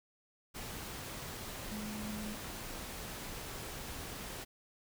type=tone in noise; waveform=sine; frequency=211.9 Hz; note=G#3; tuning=35 cents sharp; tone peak=-41 dBFS; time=1.71-2.36 s; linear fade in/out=20 ms; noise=pink; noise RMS=-44 dBFS; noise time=0.54-4.45 s; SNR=0 dB; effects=none